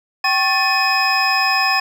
triangle tone cluster, 773 / 1094 / 1762 / 2516 / 5090 Hz, G5 / C#6 / A6 / D#7 / D#8, -24 / -23 / +2 / +19 / +39 cents, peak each -19 dBFS, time 0.24-1.8 s, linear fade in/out 5 ms, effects none

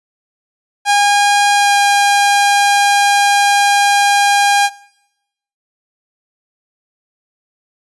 sawtooth tone with pitch glide, 814 to 808.8 Hz, G#5 to G#5, -35 to -46 cents, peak -5 dBFS, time 0.85-4.7 s, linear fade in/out 50 ms, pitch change -11 cents, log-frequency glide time 1.54-1.74 s, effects noise-tail reverb RT60 0.9 s tail -23 dB re dry + resampled to 24000 Hz

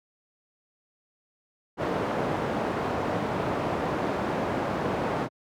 white low-pass noise, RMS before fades -28 dBFS, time 1.77-5.29 s, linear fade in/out 50 ms, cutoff 760 Hz, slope 12 dB/octave, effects high-pass 100 Hz 12 dB/octave

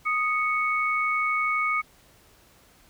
sine tone pair together, 1244.5 / 2217 Hz, D#6 / C#7, 0 / 0 cents, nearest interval minor seventh, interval 1000 cents, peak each -25 dBFS, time 0.05-1.82 s, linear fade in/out 20 ms, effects pink hiss -57 dBFS RMS until 2.89 s

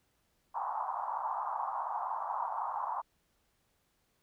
pink band-pass noise, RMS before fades -36 dBFS, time 0.54-3.02 s, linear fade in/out 20 ms, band 790 to 1100 Hz, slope 48 dB/octave, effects pink hiss -75 dBFS RMS until 4.22 s

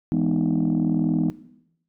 sine chord, E major seventh, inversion none, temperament just, 164.81 / 206 / 247.2 / 309 Hz, E3 / G#3 / B3 / D#4, 0 / -14 / +2 / -12 cents, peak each -23 / -24 / -22 / -24 dBFS, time 0.12-1.3 s, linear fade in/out 0 ms, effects noise-tail reverb RT60 0.8 s tail -17 dB re dry + tanh soft clip ceiling -14 dBFS

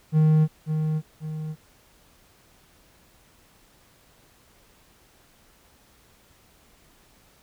triangle tone with echo, 155.56 Hz, D#3, in tune, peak -13 dBFS, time 0.12-0.48 s, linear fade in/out 50 ms, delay 540 ms, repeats 2, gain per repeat -7 dB, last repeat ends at 1.56 s, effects pink hiss -58 dBFS RMS until 7.42 s

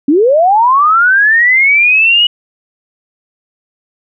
sine linear sweep, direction up, 264 to 2940 Hz, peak -5 dBFS, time 0.08-2.27 s, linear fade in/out 5 ms, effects none

